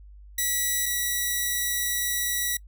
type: tone pair in turn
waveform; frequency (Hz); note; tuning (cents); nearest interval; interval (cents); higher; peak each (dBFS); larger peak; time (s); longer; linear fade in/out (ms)
5% pulse; 1950 / 1940.4; B6 / B6; -23 / -31; unison; 8; first; -13 / -14; first; 0.38-0.86 / 0.86-2.57; second; 5
effects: noise-tail reverb RT60 0.1 s tail -25 dB re dry + added 50 Hz sine -44 dBFS peak until 2.67 s